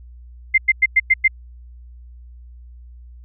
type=tone bursts; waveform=sine; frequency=2093 Hz; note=C7; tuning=in tune; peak=-9 dBFS; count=6; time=0.54-1.28 s; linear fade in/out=10 ms; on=40 ms; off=100 ms; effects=added 60 Hz sine -38 dBFS peak until 3.24 s